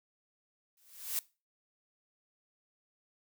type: noise with exponential growth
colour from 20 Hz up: blue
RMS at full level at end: -31 dBFS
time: 0.77-1.19 s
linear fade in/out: 1 ms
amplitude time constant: 91 ms
effects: noise-tail reverb RT60 0.3 s tail -21 dB re dry